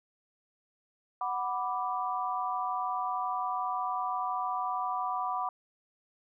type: chord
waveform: sine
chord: B minor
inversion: second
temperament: equal with one note detuned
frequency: 742.1 / 987.8 / 1174.7 Hz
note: F#5 / B5 / D6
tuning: +5 / 0 / 0 cents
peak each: -34 dBFS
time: 1.21-5.49 s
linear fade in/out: 2 ms
effects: none